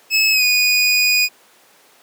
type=tone with pitch glide; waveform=25% pulse; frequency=2591 to 2475 Hz; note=E7 to D#7; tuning=-30 to -10 cents; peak=-9 dBFS; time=0.1-1.29 s; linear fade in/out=50 ms; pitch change=-80 cents; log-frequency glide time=0.32-0.43 s; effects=pink hiss -50 dBFS RMS until 2.02 s + high-pass 400 Hz 12 dB/octave